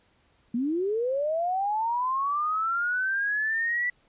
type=linear sweep; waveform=sine; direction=up; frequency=225.5 to 1975.5 Hz; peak=-24 dBFS; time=0.54-3.9 s; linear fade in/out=5 ms; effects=pink hiss -65 dBFS RMS until 4.08 s + resampled to 8000 Hz